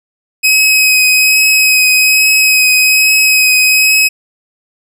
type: tone with vibrato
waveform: sawtooth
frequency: 2536 Hz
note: D#7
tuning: 32 cents sharp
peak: -3 dBFS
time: 0.43-4.09 s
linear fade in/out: 20 ms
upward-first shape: triangle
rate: 1.2 Hz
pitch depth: 16 cents each way
effects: none